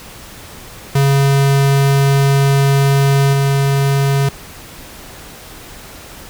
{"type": "tone with level steps", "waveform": "square", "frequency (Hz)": 138.5, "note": "C#3", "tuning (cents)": -1, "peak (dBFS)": [-10, -12], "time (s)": [0.95, 4.29], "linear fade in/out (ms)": 5, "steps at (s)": 3.33, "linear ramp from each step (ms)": 2, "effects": ["pink hiss -35 dBFS RMS until 6.29 s"]}